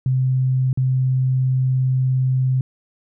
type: tone with dropouts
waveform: sine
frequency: 129.8 Hz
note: C3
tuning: 13 cents flat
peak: -15 dBFS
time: 0.06-2.61 s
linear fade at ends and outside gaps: 2 ms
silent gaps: 0.73-0.774 s
effects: none